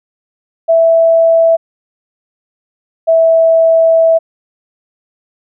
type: tone pair in turn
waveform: sine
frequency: 659.3 / 654.7 Hz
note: E5 / E5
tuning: 0 / -12 cents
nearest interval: unison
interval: 12 cents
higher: first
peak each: -5 dBFS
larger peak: neither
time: 0.68-1.57 / 3.07-4.19 s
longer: second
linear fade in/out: 20 ms
effects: none